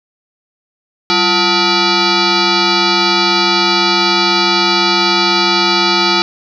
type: tone with frequency modulation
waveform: sine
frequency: 1807 Hz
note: A6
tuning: 46 cents sharp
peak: -9 dBFS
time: 1.1-6.22 s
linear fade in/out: 0 ms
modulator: 538 Hz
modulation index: 5.7
effects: none